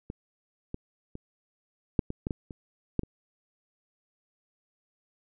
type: clicks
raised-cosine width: 3 ms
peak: -23 / -21 / -26 / -9 / -20 / -17 / -17 / -27 / -12 / -25 dBFS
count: 10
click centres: 0.101 / 0.744 / 1.154 / 1.992 / 2.104 / 2.269 / 2.308 / 2.508 / 2.993 / 3.034 s
effects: none